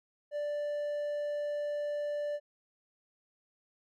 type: tone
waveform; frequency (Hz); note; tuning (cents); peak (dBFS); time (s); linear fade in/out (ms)
triangle; 587.3; D5; 0; -30; 0.31-2.4; 50
effects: none